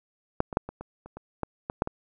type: clicks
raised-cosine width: 1 ms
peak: -8 / -21 / -7 / -22 / -24 / -30 / -26 / -14 / -16 / -8 / -18 dBFS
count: 11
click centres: 0.404 / 0.528 / 0.571 / 0.69 / 0.81 / 1.06 / 1.17 / 1.433 / 1.699 / 1.821 / 1.874 s
effects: none